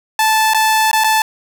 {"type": "tone with dropouts", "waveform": "sawtooth", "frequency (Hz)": 875, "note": "A5", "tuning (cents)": -10, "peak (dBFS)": -7, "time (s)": [0.19, 1.22], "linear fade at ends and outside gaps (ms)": 2, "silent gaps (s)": [[0.536, 0.545], [0.914, 0.93], [1.038, 1.043]], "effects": []}